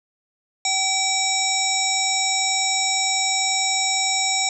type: harmonic tone with a mistuned harmonic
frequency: 767 Hz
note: G5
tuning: 38 cents flat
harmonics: 1 / 3 / 5 / 7 / 9 / 10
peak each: -26 / -26 / -26 / -26 / -26 / -26 dBFS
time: 0.65-4.49 s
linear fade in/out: 2 ms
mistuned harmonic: 7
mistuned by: +42 cents
effects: none